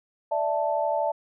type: chord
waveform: sine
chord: D suspended second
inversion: none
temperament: equal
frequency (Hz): 587.3 / 659.3 / 880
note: D5 / E5 / A5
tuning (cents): 0 / 0 / 0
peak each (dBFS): -27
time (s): 0.31-1.12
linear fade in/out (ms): 10
effects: none